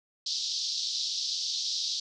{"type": "band-pass noise", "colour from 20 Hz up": "white", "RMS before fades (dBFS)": -32, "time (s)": [0.26, 2], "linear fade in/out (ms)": 5, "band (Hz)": [3600, 5600], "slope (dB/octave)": 48, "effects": []}